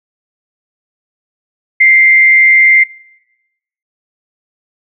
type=tone with frequency modulation; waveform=sine; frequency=2093 Hz; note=C7; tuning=in tune; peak=-3 dBFS; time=1.8-2.84 s; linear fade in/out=10 ms; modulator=121 Hz; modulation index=0.37; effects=noise-tail reverb RT60 1.0 s tail -25 dB re dry